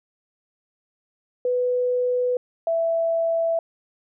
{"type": "tone pair in turn", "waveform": "sine", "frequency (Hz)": [496.3, 662.5], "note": ["B4", "E5"], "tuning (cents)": [8, 9], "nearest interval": "perfect fourth", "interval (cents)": 501, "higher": "second", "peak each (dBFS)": -19, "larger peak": "neither", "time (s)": [[1.45, 2.37], [2.67, 3.59]], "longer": "neither", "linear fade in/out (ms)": 2, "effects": []}